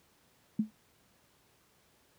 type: tone with exponential decay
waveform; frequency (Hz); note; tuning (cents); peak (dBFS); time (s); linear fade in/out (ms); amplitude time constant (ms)
sine; 215.9; A3; -33; -22; 0.59-0.71; 5; 25
effects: pink hiss -67 dBFS RMS until 2.18 s + high-pass 80 Hz 12 dB/octave